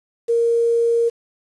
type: tone with quantisation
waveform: sine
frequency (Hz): 466.2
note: A#4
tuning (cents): 0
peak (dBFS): -14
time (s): 0.28-1.1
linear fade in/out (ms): 20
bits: 7
effects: resampled to 24000 Hz